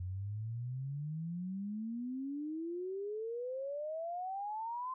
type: exponential sweep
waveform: sine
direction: up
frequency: 88.4 to 1046.5 Hz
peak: -37 dBFS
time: 0-4.94 s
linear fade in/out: 5 ms
effects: none